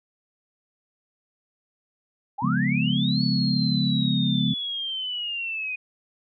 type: linear two-way sweep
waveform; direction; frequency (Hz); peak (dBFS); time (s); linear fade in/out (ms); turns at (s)
sine; up then down; 762 to 4436 to 2476; -27; 2.38-5.76; 10; 3.23
type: chord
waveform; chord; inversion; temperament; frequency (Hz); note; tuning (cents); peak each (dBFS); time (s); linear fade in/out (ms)
sine; C# dominant seventh; none; equal with one note detuned; 137.87 / 174.61 / 207.7 / 246.9; C#3 / E#3 / G#3 / B3; -9 / 0 / 0 / 0; -26; 2.42-4.54; 10
effects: none